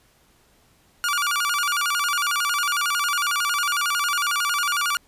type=tone with vibrato; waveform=sawtooth; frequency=1286 Hz; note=E6; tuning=43 cents flat; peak=-17 dBFS; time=1.04-4.97 s; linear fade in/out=0 ms; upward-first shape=square; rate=11 Hz; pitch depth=180 cents each way; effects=pink hiss -59 dBFS RMS until 5.07 s + resampled to 32000 Hz